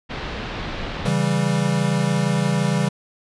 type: low-pass noise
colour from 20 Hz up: pink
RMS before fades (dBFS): -29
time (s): 0.09-1.11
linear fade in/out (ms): 20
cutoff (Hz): 4000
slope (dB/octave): 24
type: chord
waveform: square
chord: C# diminished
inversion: none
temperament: equal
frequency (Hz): 138.59 / 164.81 / 196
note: C#3 / E3 / G3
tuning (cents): 0 / 0 / 0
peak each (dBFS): -23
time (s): 1.05-2.89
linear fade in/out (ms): 10
effects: resampled to 24000 Hz